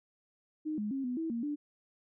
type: tone with pitch steps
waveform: sine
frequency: 308.3 / 209.7 / 270.4 / 248.4 / 325 / 233 / 293.7 Hz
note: D#4 / G#3 / C#4 / B3 / E4 / A#3 / D4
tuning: -16 / +17 / -43 / +10 / -24 / -1 / 0 cents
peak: -32 dBFS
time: 0.65-1.56 s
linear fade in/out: 20 ms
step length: 130 ms
effects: none